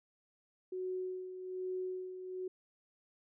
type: tone with tremolo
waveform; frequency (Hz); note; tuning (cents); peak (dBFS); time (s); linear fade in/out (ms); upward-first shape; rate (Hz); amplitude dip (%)
sine; 369.9; F#4; 0; -35; 0.72-2.48; 5; sine; 1.2; 60
effects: none